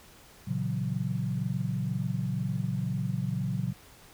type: chord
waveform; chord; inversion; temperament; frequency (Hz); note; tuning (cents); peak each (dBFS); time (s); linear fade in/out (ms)
sine; F# dominant seventh; first; equal; 116.54 / 138.59 / 164.81 / 185; A#2 / C#3 / E3 / F#3; 0 / 0 / 0 / 0; -33 / -32 / -37 / -33; 0.47-3.73; 10
effects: pink hiss -54 dBFS RMS until 4.13 s